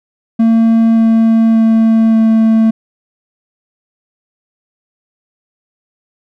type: tone with pitch steps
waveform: triangle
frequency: 226.7 / 225.4 / 224.1 / 222.8 Hz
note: A#3 / A3 / A3 / A3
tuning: -48 / +42 / +32 / +22 cents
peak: -4 dBFS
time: 0.39-2.71 s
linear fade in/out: 10 ms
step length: 580 ms
effects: none